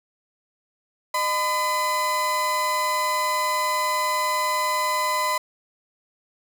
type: tone pair together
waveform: 35% pulse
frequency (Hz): 610 / 1010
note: D#5 / B5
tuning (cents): -34 / +39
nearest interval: major sixth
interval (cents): 873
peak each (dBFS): -28 / -20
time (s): 1.14-5.38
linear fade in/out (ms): 5
effects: 8-bit